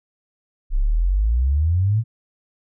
sine exponential sweep, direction up, 31.21 to 116.54 Hz, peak -15 dBFS, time 0.7-2.04 s, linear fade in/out 50 ms, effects none

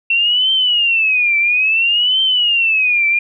sine tone with vibrato, 2697 Hz, E7, 39 cents sharp, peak -11 dBFS, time 0.1-3.19 s, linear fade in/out 5 ms, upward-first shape triangle, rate 0.59 Hz, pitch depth 260 cents each way, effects none

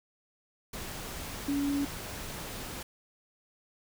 sine tone in noise, 282.7 Hz, C#4, 34 cents sharp, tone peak -27 dBFS, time 1.48-1.85 s, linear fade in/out 5 ms, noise pink, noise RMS -40 dBFS, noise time 0.73-2.83 s, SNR +10 dB, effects none

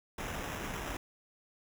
pink noise with sample-and-hold, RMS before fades -39 dBFS, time 0.18-0.97 s, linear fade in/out 5 ms, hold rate 4410 Hz, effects none

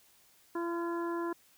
harmonic tone with a mistuned harmonic, 340 Hz, F4, 46 cents flat, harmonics 1 / 2 / 3 / 4 / 5, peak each -33 / -45 / -39 / -46 / -48 dBFS, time 0.55-1.33 s, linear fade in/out 5 ms, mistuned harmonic 4, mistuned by +28 cents, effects white hiss -64 dBFS RMS until 1.57 s

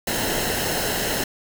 pink noise with comb filter, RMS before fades -24 dBFS, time 0.07-1.24 s, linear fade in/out 5 ms, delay 0.85 ms, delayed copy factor -0.6, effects none

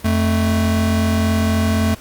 square tone pair together, 87.97 / 220 Hz, F2 / A3, +13 / 0 cents, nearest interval octave + major third, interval 1587 cents, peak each -18 dBFS, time 0.04-1.95 s, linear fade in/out 10 ms, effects pink hiss -41 dBFS RMS until 2 s + Opus 48 kbps

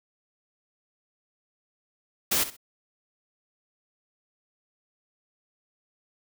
white noise with echo, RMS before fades -24 dBFS, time 2.31-2.44 s, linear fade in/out 10 ms, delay 64 ms, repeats 2, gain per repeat -13 dB, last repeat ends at 2.568 s, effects none

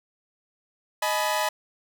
sawtooth chord, G# minor, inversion second, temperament equal with one note detuned, 622.3 / 850.5 / 987.8 Hz, D#5 / G#5 / B5, 0 / +41 / 0 cents, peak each -24 dBFS, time 1.02-1.49 s, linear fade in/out 5 ms, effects none

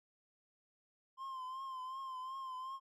triangle tone with vibrato, 1046.5 Hz, C6, in tune, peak -40 dBFS, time 1.17-2.8 s, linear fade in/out 50 ms, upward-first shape triangle, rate 2.7 Hz, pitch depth 58 cents each way, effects none

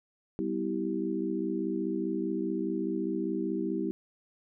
harmonic tone with a mistuned harmonic, 64.9 Hz, C2, 13 cents flat, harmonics 3 / 4 / 5 / 6, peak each -35 / -36 / -32 / -35 dBFS, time 0.39-3.91 s, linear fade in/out 0 ms, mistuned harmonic 4, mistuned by -74 cents, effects none

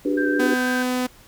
sine chord, G major seventh, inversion second, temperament equal with one note detuned, 293.7 / 370 / 401.4 / 493.9 Hz, D4 / F#4 / G4 / B4, 0 / 0 / +41 / 0 cents, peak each -21 / -27 / -27 / -27 dBFS, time 0.05-0.54 s, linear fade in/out 5 ms
sine tone with vibrato, 1568 Hz, G6, in tune, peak -24 dBFS, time 0.17-0.83 s, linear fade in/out 10 ms, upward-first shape square, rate 6 Hz, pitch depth 12 cents each way
sawtooth tone, 251.5 Hz, B3, 32 cents sharp, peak -17 dBFS, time 0.39-1.07 s, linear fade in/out 10 ms
effects pink hiss -50 dBFS RMS until 1.27 s

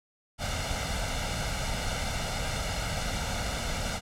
pink noise with comb filter, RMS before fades -31 dBFS, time 0.38-4.01 s, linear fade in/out 50 ms, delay 1.4 ms, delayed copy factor +0.7, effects low-pass 8000 Hz 12 dB/octave

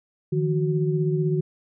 sine tone cluster, 152.9 / 168.7 / 370.4 Hz, D#3 / E3 / F#4, -30 / +40 / +2 cents, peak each -22 / -29 / -25 dBFS, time 0.32-1.41 s, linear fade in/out 10 ms, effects none

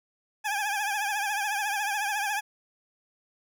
20% pulse tone with vibrato, 824 Hz, G#5, 14 cents flat, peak -22 dBFS, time 0.44-2.41 s, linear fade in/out 20 ms, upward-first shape triangle, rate 14 Hz, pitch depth 96 cents each way, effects none

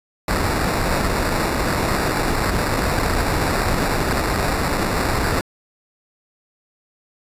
pink noise with sample-and-hold, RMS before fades -20 dBFS, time 0.28-5.41 s, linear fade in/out 2 ms, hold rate 3150 Hz, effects resampled to 32000 Hz

